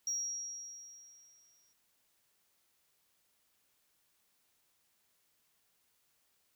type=tone with exponential decay; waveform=sine; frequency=5660 Hz; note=F8; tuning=22 cents sharp; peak=-30 dBFS; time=0.07-1.73 s; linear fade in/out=2 ms; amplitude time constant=360 ms; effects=tanh soft clip ceiling -30 dBFS + white hiss -75 dBFS RMS until 6.55 s